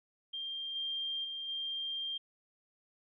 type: tone with level steps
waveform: sine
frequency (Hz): 3188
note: G7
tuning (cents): +28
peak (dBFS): -37 / -34 / -38 / -35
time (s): 0.33-2.18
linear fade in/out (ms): 10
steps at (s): 0.75 / 1.24 / 1.48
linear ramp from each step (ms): 10
effects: none